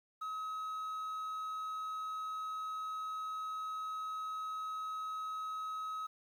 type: tone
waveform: triangle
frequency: 1276 Hz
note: D#6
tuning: 43 cents sharp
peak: -36 dBFS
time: 0.21-6.07 s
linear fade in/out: 10 ms
effects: 11-bit